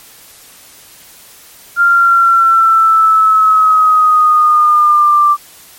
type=exponential sweep; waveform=sine; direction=down; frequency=1396.9 to 1174.7 Hz; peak=-5 dBFS; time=1.76-5.37 s; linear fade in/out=50 ms; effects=white hiss -39 dBFS RMS until 5.78 s + MP3 64 kbps